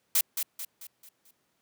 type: noise with echo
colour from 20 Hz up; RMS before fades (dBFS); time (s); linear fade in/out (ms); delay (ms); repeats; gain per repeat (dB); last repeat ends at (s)
blue; -23; 0.15-0.21; 5; 220; 5; -7; 1.31
effects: pink hiss -73 dBFS RMS until 1.61 s + high-pass 150 Hz 12 dB/octave